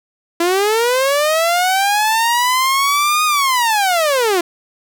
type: linear two-way sweep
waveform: sawtooth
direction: up then down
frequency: 333.6 to 1244.5 to 333.6 Hz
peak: -9 dBFS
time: 0.4-4.41 s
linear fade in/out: 5 ms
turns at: 3.25 s
effects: none